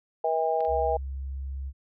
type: harmonic tone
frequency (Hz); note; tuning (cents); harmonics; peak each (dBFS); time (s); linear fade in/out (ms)
160.9; E3; -42; 3 / 4 / 5; -28 / -27 / -27; 0.24-0.97; 5
type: clicks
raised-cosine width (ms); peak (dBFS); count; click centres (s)
0.3; -30 / -32; 2; 0.606 / 0.65
type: tone with pitch glide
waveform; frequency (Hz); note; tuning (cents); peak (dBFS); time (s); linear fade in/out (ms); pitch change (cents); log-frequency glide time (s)
sine; 67.2 to 67.63; C2 to C#2; +47 to -42; -31; 0.67-1.73; 50; +11; 0.83-1.57
effects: none